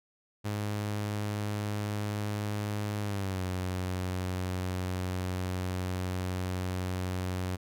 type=tone with pitch glide; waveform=sawtooth; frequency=103.83 to 91.97 Hz; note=G#2 to F#2; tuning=0 to -10 cents; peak=-27 dBFS; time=0.44-7.57 s; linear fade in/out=20 ms; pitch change=-210 cents; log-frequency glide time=3.02-3.43 s; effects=none